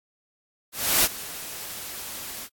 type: noise with ADSR envelope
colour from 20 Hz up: white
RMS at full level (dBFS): -18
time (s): 0.72-2.49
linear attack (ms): 320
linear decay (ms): 38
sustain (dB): -18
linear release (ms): 55
effects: AAC 64 kbps